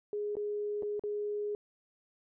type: tone with dropouts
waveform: sine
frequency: 415.3 Hz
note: G#4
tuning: in tune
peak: -32 dBFS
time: 0.13-1.55 s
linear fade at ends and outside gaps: 1 ms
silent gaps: 0.354-0.368 / 0.824-0.831 / 0.995-1.037 s
effects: none